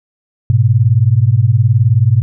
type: beating tone pair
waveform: sine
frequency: 104.7 / 123.7 Hz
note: G#2 / B2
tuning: +15 / +3 cents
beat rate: 19 Hz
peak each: -10 dBFS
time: 0.5-2.22 s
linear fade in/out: 0 ms
effects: none